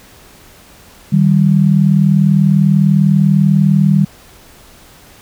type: tone pair together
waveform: sine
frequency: 154.1 / 194.15 Hz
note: D#3 / G3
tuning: -16 / -16 cents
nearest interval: major third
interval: 400 cents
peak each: -10 dBFS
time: 1.12-4.05 s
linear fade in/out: 10 ms
effects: pink hiss -42 dBFS RMS until 5.21 s